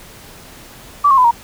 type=tone with pitch steps; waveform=sine; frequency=1156 / 1078.6 / 1006.4 / 939 Hz; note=D6 / C#6 / B5 / A#5; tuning=-28 / -48 / +32 / +12 cents; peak=-7 dBFS; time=1.04-1.312 s; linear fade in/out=10 ms; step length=68 ms; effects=pink hiss -39 dBFS RMS until 1.43 s